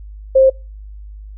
sine tone, 530 Hz, C5, 22 cents sharp, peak -6 dBFS, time 0.35-0.5 s, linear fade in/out 10 ms, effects noise-tail reverb RT60 0.3 s tail -26 dB re dry + added 51 Hz sine -31 dBFS peak until 1.37 s

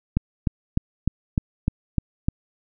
click train, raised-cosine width 5 ms, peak -7 dBFS, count 8, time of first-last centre 0.17-2.285 s, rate 3.31 Hz, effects none

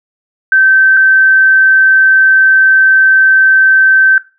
sine tone pair in turn, 1548 / 1548 Hz, G6 / G6, -22 / -22 cents, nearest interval unison, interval 0 cents, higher neither, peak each -4 dBFS, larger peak neither, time 0.52-0.97 / 0.97-4.18 s, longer second, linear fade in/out 2 ms, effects noise-tail reverb RT60 0.3 s tail -18 dB re dry

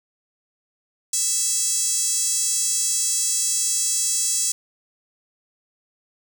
5% pulse tone with high-pass filter, 659.3 Hz, E5, in tune, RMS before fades -22 dBFS, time 1.13-4.52 s, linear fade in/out 5 ms, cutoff 7400 Hz, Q 1.9, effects none

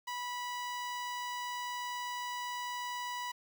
sawtooth tone with notch filter, 981 Hz, B5, 12 cents flat, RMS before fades -39 dBFS, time 0.07-3.32 s, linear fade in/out 10 ms, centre 11000 Hz, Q 1.4, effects 10-bit

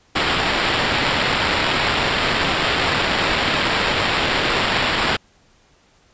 white noise with sample-and-hold, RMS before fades -19 dBFS, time 0.15-5.17 s, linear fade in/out 10 ms, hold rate 6300 Hz, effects pink hiss -56 dBFS RMS until 6.13 s + resampled to 16000 Hz

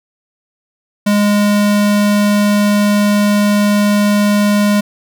square tone, 206.1 Hz, G#3, 13 cents flat, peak -10 dBFS, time 1.06-4.81 s, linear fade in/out 10 ms, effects none

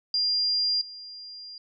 sine tone with level steps, 4800 Hz, D8, 37 cents sharp, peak -22 / -39 dBFS, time 0.14-1.58 s, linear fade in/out 2 ms, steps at 0.81 s, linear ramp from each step 5 ms, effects none

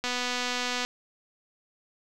click train, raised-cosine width 0.2 ms, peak -13 dBFS, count 201, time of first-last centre 0.04-0.85 s, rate 247 Hz, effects none

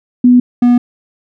sine / triangle tone pair in turn, 246.9 / 243.1 Hz, B3 / B3, 0 / -27 cents, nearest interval unison, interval 27 cents, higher first, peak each -3 dBFS, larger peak neither, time 0.24-0.4 / 0.62-0.78 s, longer neither, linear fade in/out 5 ms, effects none

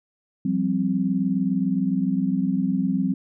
sine chord, F suspended second, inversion none, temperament equal with one note detuned, 174.61 / 194.19 / 261.6 Hz, F3 / G3 / C4, 0 / -16 / 0 cents, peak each -26 / -23 / -24 dBFS, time 0.45-3.14 s, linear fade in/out 5 ms, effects none

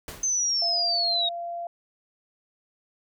pink noise with exponential decay, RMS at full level -35 dBFS, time 0.08-0.46 s, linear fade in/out 1 ms, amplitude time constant 81 ms
sine linear sweep, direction down, 6272 to 3729 Hz, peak -22 dBFS, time 0.23-1.29 s, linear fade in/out 5 ms
sine tone, 688 Hz, F5, 26 cents flat, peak -30 dBFS, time 0.62-1.67 s, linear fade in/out 2 ms
effects none

